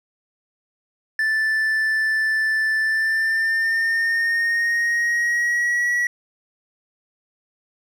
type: tone with pitch glide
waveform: triangle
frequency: 1760 to 1930.4 Hz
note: A6 to B6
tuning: 0 to -40 cents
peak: -16 dBFS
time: 1.19-6.07 s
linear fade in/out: 2 ms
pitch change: +160 cents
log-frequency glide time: 2.8-5.91 s
effects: none